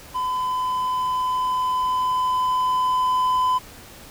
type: tone with level ramp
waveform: triangle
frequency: 1011 Hz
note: B5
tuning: 40 cents sharp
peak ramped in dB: -20 to -15 dBFS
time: 0.14-3.59 s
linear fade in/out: 20 ms
effects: pink hiss -43 dBFS RMS until 4.1 s